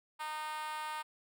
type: tone with high-pass filter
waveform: 5% pulse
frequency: 307.5 Hz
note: D#4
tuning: 20 cents flat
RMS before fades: -40 dBFS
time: 0.19-1.03 s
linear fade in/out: 20 ms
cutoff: 1000 Hz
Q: 8.3
effects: none